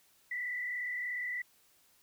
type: tone with frequency modulation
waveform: sine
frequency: 1975.5 Hz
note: B6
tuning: in tune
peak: -34 dBFS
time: 0.31-1.42 s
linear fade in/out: 5 ms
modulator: 37 Hz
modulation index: 1.2
effects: white hiss -67 dBFS RMS until 2.02 s